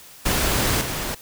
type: noise with level steps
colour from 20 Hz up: pink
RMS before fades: -21 / -27 dBFS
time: 0.25-1.15 s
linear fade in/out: 10 ms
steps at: 0.81 s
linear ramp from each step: 5 ms
effects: white hiss -45 dBFS RMS until 1.21 s